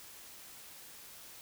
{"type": "silence", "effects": ["white hiss -52 dBFS RMS until 1.41 s"]}